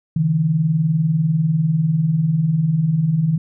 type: tone pair together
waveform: sine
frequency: 140.4 / 160.51 Hz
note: C#3 / E3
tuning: +22 / -46 cents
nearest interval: major second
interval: 232 cents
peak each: -22 / -15 dBFS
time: 0.16-3.38 s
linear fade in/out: 5 ms
effects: none